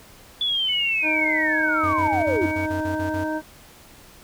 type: linear sweep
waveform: sine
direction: down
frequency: 3463 to 300 Hz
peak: -20 dBFS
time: 0.41-2.46 s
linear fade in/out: 2 ms
type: tone with pitch glide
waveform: sine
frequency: 2200 to 2250 Hz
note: C#7 to C#7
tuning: -14 to +25 cents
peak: -29 dBFS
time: 0.68-2.67 s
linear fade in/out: 20 ms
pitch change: +39 cents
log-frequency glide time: 1.23-2.33 s
type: harmonic tone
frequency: 311.1 Hz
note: D#4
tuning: in tune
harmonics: 1 / 2 / 3 / 5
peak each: -26 / -29 / -31 / -33 dBFS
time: 1.02-3.42 s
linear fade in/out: 50 ms
type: tone bursts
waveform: square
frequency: 92.5 Hz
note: F#2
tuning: in tune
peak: -29 dBFS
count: 10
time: 1.83-3.245 s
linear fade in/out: 10 ms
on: 110 ms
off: 35 ms
effects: pink hiss -48 dBFS RMS until 4.23 s